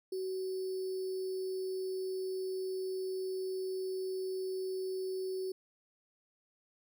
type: tone with sample-and-hold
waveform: sine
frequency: 376.5 Hz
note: F#4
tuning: 30 cents sharp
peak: -34 dBFS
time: 0.12-5.52 s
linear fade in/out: 5 ms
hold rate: 4900 Hz
effects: none